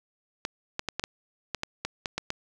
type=clicks; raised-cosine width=0.2 ms; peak=-12 dBFS; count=11; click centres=0.451 / 0.794 / 0.887 / 0.996 / 1.039 / 1.547 / 1.634 / 1.85 / 2.058 / 2.18 / 2.304 s; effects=none